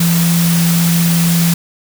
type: tone in noise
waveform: sine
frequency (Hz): 169.4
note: E3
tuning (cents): +48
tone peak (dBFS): -10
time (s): 0-1.54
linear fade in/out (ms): 5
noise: white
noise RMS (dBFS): -19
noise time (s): 0-1.54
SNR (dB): +6
effects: none